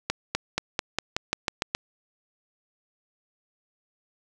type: accelerating click train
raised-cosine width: 0.2 ms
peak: -7 dBFS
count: 10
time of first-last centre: 0.1-1.749 s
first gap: 250 ms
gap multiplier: 0.92
effects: none